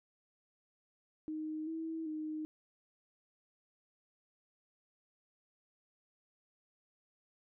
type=tone with pitch steps; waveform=sine; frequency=310.8 / 323.4 / 309.6 Hz; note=D#4 / E4 / D#4; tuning=-2 / -33 / -9 cents; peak=-37 dBFS; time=1.28-2.45 s; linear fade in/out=0 ms; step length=390 ms; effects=none